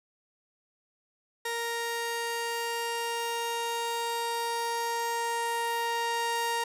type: tone pair together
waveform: sawtooth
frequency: 466.1 / 932.3 Hz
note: A#4 / A#5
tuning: 0 / 0 cents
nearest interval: octave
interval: 1200 cents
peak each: -30 / -27 dBFS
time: 1.45-6.64 s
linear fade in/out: 5 ms
effects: resampled to 32000 Hz + 10-bit